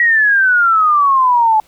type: exponential sweep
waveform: sine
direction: down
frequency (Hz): 1928 to 854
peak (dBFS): -8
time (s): 0-1.6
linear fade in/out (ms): 2
effects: pink hiss -51 dBFS RMS until 1.67 s